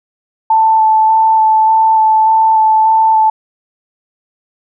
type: tone with vibrato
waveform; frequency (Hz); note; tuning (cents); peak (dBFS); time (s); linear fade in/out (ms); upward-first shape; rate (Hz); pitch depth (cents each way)
sine; 880; A5; 0; -6; 0.5-3.3; 5; square; 1.7; 10
effects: none